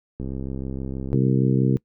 click train, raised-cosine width 3 ms, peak -18 dBFS, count 64, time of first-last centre 0.2-1.149 s, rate 66.4 Hz
harmonic tone, 65.41 Hz, C2, in tune, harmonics 2 / 3 / 4 / 5 / 6 / 7, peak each -19 / -23 / -25 / -27 / -29 / -30 dBFS, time 1.13-1.77 s, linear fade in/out 0 ms
effects noise-tail reverb RT60 0.1 s tail -22 dB re dry

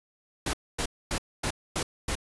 pink noise bursts, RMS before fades -29 dBFS, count 6, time 0.46-2.154 s, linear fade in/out 5 ms, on 74 ms, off 250 ms, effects resampled to 24000 Hz

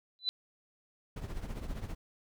sine tone with exponential growth, 4001 Hz, B7, 22 cents sharp, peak -24 dBFS, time 0.19-0.29 s, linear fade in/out 0 ms, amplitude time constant 20 ms
brown noise with tremolo, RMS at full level -36 dBFS, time 1.16-1.95 s, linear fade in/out 5 ms, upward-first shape triangle, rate 15 Hz, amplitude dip 75%
effects none

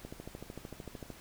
click train, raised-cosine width 2 ms, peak -29 dBFS, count 15, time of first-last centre 0.05-1.103 s, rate 13.3 Hz, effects pink hiss -54 dBFS RMS until 1.2 s

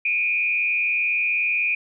sine tone with frequency modulation, 2432 Hz, D#7, 40 cents flat, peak -19 dBFS, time 0.05-1.75 s, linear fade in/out 5 ms, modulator 137 Hz, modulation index 0.67, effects none

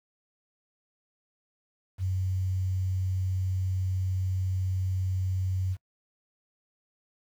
sine tone with quantisation, 93.4 Hz, F#2, 17 cents sharp, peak -26 dBFS, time 1.98-5.77 s, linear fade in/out 50 ms, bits 9, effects noise-tail reverb RT60 0.1 s tail -22 dB re dry

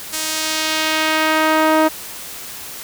sawtooth tone with band-pass filter sweep, 314 Hz, D#4, 16 cents sharp, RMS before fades -17 dBFS, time 0.12-1.89 s, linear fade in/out 20 ms, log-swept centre 8800 to 790 Hz, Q 0.81, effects white hiss -32 dBFS RMS until 2.83 s

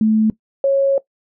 sine tone pair in turn, 217.9 / 549.1 Hz, A3 / C#5, -17 / -17 cents, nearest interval octave + major third, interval 1600 cents, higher second, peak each -11 dBFS, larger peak neither, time 0.01-0.3 / 0.64-0.98 s, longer second, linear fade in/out 2 ms, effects noise-tail reverb RT60 0.1 s tail -18 dB re dry

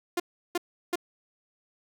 sawtooth tone bursts, 350.9 Hz, F4, 8 cents sharp, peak -21 dBFS, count 3, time 0.17-0.957 s, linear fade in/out 5 ms, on 29 ms, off 350 ms, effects none

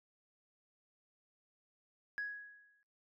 sine tone with exponential decay, 1667 Hz, G#6, 6 cents sharp, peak -33 dBFS, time 2.18-2.83 s, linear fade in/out 0 ms, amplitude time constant 140 ms, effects noise-tail reverb RT60 0.2 s tail -18 dB re dry + tanh soft clip ceiling -33 dBFS

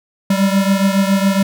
square beating tone pair, 193.5 / 200.7 Hz, G3 / G3, -22 / +41 cents, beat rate 7.2 Hz, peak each -14 / -18 dBFS, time 0.3-1.43 s, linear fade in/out 5 ms, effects none

